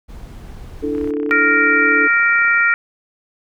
brown noise, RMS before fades -34 dBFS, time 0.08-1.12 s, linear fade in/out 20 ms
sine chord, D suspended second, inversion none, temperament just, 293.7 / 330.4 / 440.5 Hz, D4 / E4 / A4, 0 / +4 / +2 cents, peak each -21 / -27 / -21 dBFS, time 0.82-2.08 s, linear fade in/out 20 ms
click train, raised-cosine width 0.5 ms, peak -22 dBFS, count 54, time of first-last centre 0.95-2.606 s, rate 32 Hz
harmonic tone, 466.2 Hz, A#4, in tune, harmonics 3 / 4 / 5, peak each -14 / -16 / -18 dBFS, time 1.31-2.74 s, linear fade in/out 0 ms
effects none

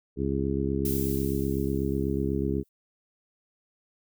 harmonic tone, 68.1 Hz, C#2, 30 cents flat, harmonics 1 / 2 / 3 / 4 / 5 / 6, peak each -32 / -32 / -32 / -32 / -32 / -32 dBFS, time 0.16-2.64 s, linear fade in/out 50 ms
violet noise with exponential decay, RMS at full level -32 dBFS, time 0.85-2.69 s, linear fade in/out 2 ms, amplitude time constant 400 ms
effects none

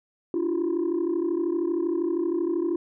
sine tone cluster, 293 / 339.4 / 372.2 Hz, D4 / F4 / F#4, -4 / -49 / +10 cents, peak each -29 / -23 / -28 dBFS, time 0.34-2.76 s, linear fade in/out 2 ms, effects tanh soft clip ceiling -19 dBFS

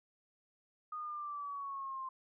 sine exponential sweep, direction down, 1238 to 1046.5 Hz, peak -39 dBFS, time 0.92-2.09 s, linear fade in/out 5 ms, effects none

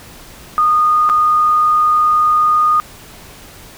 sine tone with dropouts, 1229 Hz, D#6, 22 cents flat, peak -9 dBFS, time 0.58-2.8 s, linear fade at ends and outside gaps 0 ms, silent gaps 1.091-1.098 s, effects pink hiss -38 dBFS RMS until 3.77 s

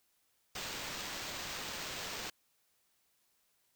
blue noise with sample-and-hold, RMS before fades -42 dBFS, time 0.55-2.3 s, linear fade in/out 5 ms, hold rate 11025 Hz, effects white hiss -75 dBFS RMS until 3.75 s

